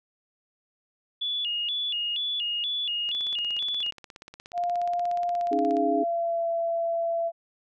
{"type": "tone with vibrato", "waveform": "sine", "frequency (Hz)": 3136, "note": "G7", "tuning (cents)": 0, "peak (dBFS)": -26, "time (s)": [1.21, 3.91], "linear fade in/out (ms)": 10, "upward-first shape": "square", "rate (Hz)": 2.1, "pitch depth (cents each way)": 160}
{"type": "click train", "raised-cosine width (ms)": 0.2, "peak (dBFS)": -26, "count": 46, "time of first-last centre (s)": [3.09, 5.769], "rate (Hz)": 16.8}
{"type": "tone with pitch glide", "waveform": "sine", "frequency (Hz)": [701, 672.1], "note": ["F5", "E5"], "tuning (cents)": [6, 33], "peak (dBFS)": -24, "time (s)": [4.53, 7.32], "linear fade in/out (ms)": 50, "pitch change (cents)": -73, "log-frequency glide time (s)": [5.25, 6.47]}
{"type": "chord", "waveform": "sine", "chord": "C# suspended second", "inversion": "none", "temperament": "equal", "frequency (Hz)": [277.2, 311.1, 415.3], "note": ["C#4", "D#4", "G#4"], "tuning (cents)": [0, 0, 0], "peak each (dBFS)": -28, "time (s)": [5.51, 6.04], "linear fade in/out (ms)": 10}
{"effects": []}